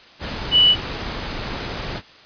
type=tone in noise; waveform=sine; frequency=2960 Hz; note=F#7; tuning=in tune; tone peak=-10 dBFS; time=0.51-0.76 s; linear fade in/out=50 ms; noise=pink; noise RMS=-28 dBFS; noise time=0.19-2.02 s; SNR=+15 dB; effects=white hiss -46 dBFS RMS until 2.25 s + resampled to 11025 Hz